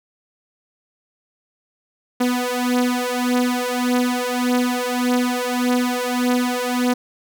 sawtooth beating tone pair, 246.9 / 248.6 Hz, B3 / B3, 0 / +12 cents, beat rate 1.7 Hz, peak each -17 dBFS, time 2.2-6.94 s, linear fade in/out 10 ms, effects none

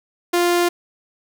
sawtooth tone, 349.4 Hz, F4, 1 cent sharp, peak -11 dBFS, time 0.33-0.69 s, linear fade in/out 10 ms, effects none

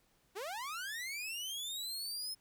sawtooth linear sweep, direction up, 351.4 to 5210 Hz, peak -36 dBFS, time 0.35-2.35 s, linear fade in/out 20 ms, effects pink hiss -72 dBFS RMS until 2.4 s

